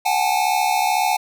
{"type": "tone cluster", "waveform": "square", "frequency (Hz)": [734, 808, 870], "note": ["F#5", "G#5", "A5"], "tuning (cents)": [-14, -48, -20], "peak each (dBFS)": -22, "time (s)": [0.05, 1.17], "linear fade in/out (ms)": 10, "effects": []}